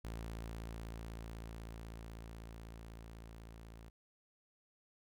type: tone with level ramp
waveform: sawtooth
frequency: 56.1 Hz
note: A1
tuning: 34 cents sharp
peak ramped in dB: -38 to -48 dBFS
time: 0.04-3.9 s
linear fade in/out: 10 ms
effects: none